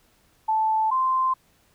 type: tone pair in turn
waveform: sine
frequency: 876 / 1041.7 Hz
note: A5 / C6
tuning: -8 / -8 cents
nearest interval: minor third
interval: 300 cents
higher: second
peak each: -19 dBFS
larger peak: neither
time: 0.48-0.91 / 0.91-1.34 s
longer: neither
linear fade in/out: 10 ms
effects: pink hiss -62 dBFS RMS until 1.74 s